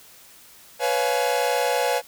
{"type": "chord", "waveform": "45% pulse", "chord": "C# dominant seventh", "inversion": "third", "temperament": "equal with one note detuned", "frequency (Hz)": [493.9, 554.4, 698.5, 848.6], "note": ["B4", "C#5", "E#5", "G#5"], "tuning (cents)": [0, 0, 0, 37], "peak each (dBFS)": [-25, -26, -27, -26], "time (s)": [0.79, 2.02], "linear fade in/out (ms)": 50, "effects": ["white hiss -49 dBFS RMS until 2.07 s"]}